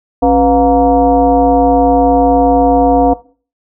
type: tone with frequency modulation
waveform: sine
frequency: 493.9 Hz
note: B4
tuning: in tune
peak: -6 dBFS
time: 0.22-3.14 s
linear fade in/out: 10 ms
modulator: 219 Hz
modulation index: 1.5
effects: noise-tail reverb RT60 0.4 s tail -19 dB re dry